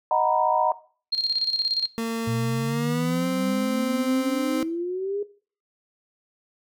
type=chord; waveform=sine; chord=B major seventh; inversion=first; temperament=equal; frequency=622.3 / 740 / 932.3 / 987.8 Hz; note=D#5 / F#5 / A#5 / B5; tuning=0 / 0 / 0 / 0 cents; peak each=-25 / -24 / -22 / -26 dBFS; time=0.11-0.72 s; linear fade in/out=2 ms
type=tone with tremolo; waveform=sine; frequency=4218 Hz; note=C8; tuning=13 cents sharp; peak=-19 dBFS; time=1.12-1.87 s; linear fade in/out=10 ms; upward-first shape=square; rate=17 Hz; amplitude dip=60%
type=tone with pitch glide; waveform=30% pulse; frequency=228 to 260.4 Hz; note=A#3 to C4; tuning=-38 to -8 cents; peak=-22 dBFS; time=1.98-4.63 s; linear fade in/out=0 ms; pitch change=+230 cents; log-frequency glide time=2.67-3.26 s
type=exponential sweep; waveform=sine; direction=up; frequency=116.54 to 415.3 Hz; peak=-25 dBFS; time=2.27-5.23 s; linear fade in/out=5 ms
effects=noise-tail reverb RT60 0.4 s tail -17 dB re dry